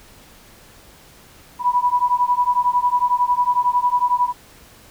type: beating tone pair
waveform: sine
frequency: 977 / 988 Hz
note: B5 / B5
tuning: -19 / 0 cents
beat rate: 11 Hz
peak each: -18 / -18 dBFS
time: 1.59-4.33 s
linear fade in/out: 50 ms
effects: pink hiss -47 dBFS RMS until 4.9 s